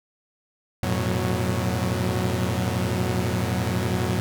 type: tone cluster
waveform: sawtooth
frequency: 89.5 / 110.6 / 122.5 / 184.3 Hz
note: F2 / A2 / B2 / F#3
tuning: +43 / +9 / -14 / -7 cents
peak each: -24 dBFS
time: 0.83-4.2 s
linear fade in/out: 0 ms
effects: none